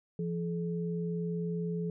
sine tone pair together, 170.2 / 427.8 Hz, F3 / A4, -44 / -49 cents, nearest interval octave + major third, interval 1595 cents, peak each -32 / -37 dBFS, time 0.19-1.9 s, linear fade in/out 2 ms, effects none

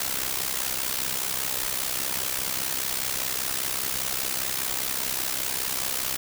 white noise with amplitude modulation, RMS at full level -25 dBFS, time 0-6.17 s, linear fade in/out 5 ms, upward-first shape sine, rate 65 Hz, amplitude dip 75%, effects none

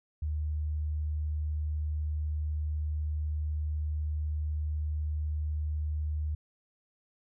sine tone, 76 Hz, D#2, 40 cents flat, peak -29 dBFS, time 0.22-6.35 s, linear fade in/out 5 ms, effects none

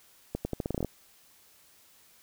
accelerating click train, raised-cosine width 2 ms, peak -17 dBFS, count 11, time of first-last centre 0.35-0.847 s, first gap 100 ms, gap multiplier 0.83, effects white hiss -60 dBFS RMS until 2.22 s

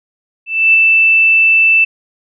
sine tone with ADSR envelope, 2650 Hz, E7, 9 cents sharp, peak -4 dBFS, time 0.46-1.85 s, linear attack 280 ms, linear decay 10 ms, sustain -2 dB, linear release 13 ms, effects none

